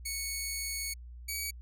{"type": "tone pair in turn", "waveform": "10% pulse", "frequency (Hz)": [2217, 2264], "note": ["C#7", "C#7"], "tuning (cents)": [0, 36], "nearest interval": "unison", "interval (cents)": 36, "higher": "second", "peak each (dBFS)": -25, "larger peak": "neither", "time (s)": [[0.05, 0.94], [1.28, 1.51]], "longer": "first", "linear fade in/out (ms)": 10, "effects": ["added 60 Hz sine -44 dBFS peak until 1.61 s"]}